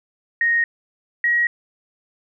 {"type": "tone pair in turn", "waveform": "sine", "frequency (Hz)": [1864.7, 1900.6], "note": ["A#6", "A#6"], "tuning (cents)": [0, 33], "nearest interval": "unison", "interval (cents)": 33, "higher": "second", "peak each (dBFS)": -15, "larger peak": "neither", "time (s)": [[0.41, 0.64], [1.24, 1.47]], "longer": "neither", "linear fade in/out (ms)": 2, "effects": []}